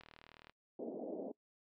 click train, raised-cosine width 0.3 ms, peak -38 dBFS, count 20, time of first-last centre 0.01-0.496 s, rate 39.1 Hz
pink band-pass noise, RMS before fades -44 dBFS, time 0.79-1.32 s, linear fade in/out 5 ms, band 220 to 670 Hz, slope 48 dB/octave
effects noise-tail reverb RT60 0.1 s tail -24 dB re dry

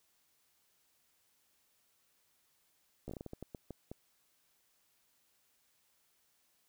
slowing click train, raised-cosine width 2 ms, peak -30 dBFS, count 12, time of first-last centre 3.08-3.915 s, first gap 14 ms, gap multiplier 1.31, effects white hiss -74 dBFS RMS until 6.68 s

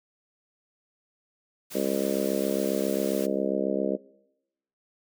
white noise, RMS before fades -40 dBFS, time 1.7-3.27 s, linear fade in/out 20 ms
harmonic tone, 67.4 Hz, C#2, 48 cents flat, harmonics 3 / 4 / 5 / 6 / 7 / 8 / 9, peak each -32 / -32 / -32 / -32 / -32 / -32 / -32 dBFS, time 1.74-3.97 s, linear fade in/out 20 ms
effects noise-tail reverb RT60 0.9 s tail -23 dB re dry

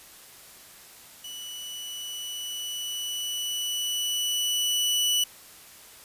sawtooth tone with level ramp, 2960 Hz, F#7, in tune, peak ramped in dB -34 to -18 dBFS, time 1.24-5.24 s, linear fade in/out 5 ms, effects white hiss -49 dBFS RMS until 6.04 s + resampled to 32000 Hz

